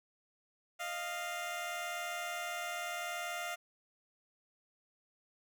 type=tone pair together; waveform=15% pulse; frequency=617.8 / 698.5 Hz; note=D#5 / F5; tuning=-12 / 0 cents; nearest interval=major second; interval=212 cents; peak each=-38 / -32 dBFS; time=0.79-3.56 s; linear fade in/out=20 ms; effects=none